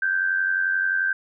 sine tone with amplitude modulation, 1561 Hz, G6, 8 cents flat, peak -17 dBFS, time 0.02-1.13 s, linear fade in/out 5 ms, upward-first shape sine, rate 91.4 Hz, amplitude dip 60%, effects none

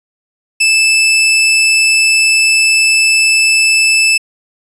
sawtooth tone, 2631 Hz, E7, 4 cents flat, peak -4 dBFS, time 0.6-4.18 s, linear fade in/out 10 ms, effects resampled to 24000 Hz

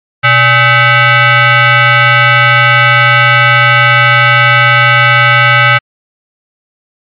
sine tone with frequency modulation, 124.9 Hz, B2, 20 cents sharp, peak -3 dBFS, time 0.23-5.79 s, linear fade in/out 20 ms, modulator 706 Hz, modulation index 3.4, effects MP3 48 kbps

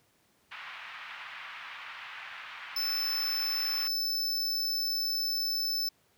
white band-pass noise, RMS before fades -44 dBFS, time 0.51-3.88 s, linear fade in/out 10 ms, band 950 to 2700 Hz, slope 24 dB/octave
square tone, 5274 Hz, E8, in tune, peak -29 dBFS, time 2.76-5.89 s, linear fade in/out 5 ms
effects pink hiss -68 dBFS RMS until 6.17 s + high-pass 100 Hz 12 dB/octave

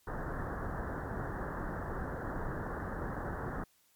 pink low-pass noise, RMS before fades -38 dBFS, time 0.07-3.64 s, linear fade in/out 5 ms, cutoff 1800 Hz, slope 96 dB/octave, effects white hiss -69 dBFS RMS until 3.95 s + MP3 96 kbps

